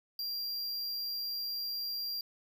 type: tone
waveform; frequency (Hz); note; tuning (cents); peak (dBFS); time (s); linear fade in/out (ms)
square; 4756; D8; +21; -35; 0.19-2.21; 2
effects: 11-bit